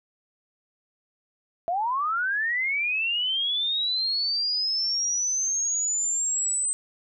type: linear sweep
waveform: sine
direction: up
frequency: 658 to 8190 Hz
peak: -23 dBFS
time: 1.68-6.73 s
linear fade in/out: 0 ms
effects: none